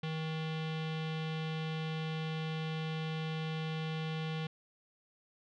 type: tone with low-pass filter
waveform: square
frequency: 158.6 Hz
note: D#3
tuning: 33 cents sharp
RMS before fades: -37 dBFS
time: 0.03-4.47 s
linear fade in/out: 5 ms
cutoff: 3300 Hz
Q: 2.9
effects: none